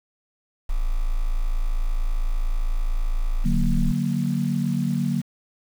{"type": "tone", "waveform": "sine", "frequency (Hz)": 27.79, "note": "A0", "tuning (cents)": 18, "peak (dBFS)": -19, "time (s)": [0.69, 3.92], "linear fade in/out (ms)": 10}
{"type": "chord", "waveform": "sine", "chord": "D augmented", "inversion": "none", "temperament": "equal", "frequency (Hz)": [146.83, 185, 233.1], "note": ["D3", "F#3", "A#3"], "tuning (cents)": [0, 0, 0], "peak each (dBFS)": -25, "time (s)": [3.44, 5.22], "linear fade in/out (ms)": 20}
{"effects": ["7-bit"]}